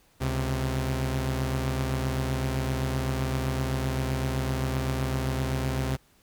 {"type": "tone pair together", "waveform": "sawtooth", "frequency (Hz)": [69.29, 130.81], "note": ["C#2", "C3"], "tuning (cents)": [0, 0], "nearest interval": "major seventh", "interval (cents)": 1100, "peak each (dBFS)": [-26, -24], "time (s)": [0.2, 5.97], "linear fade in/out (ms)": 20, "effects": ["pink hiss -62 dBFS RMS until 6.22 s"]}